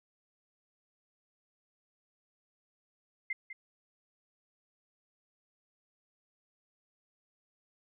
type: tone with echo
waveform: sine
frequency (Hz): 2087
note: C7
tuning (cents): -5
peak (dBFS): -31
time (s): 3.3-3.33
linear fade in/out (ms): 5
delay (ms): 200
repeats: 1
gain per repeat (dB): -10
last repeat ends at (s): 3.53
effects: none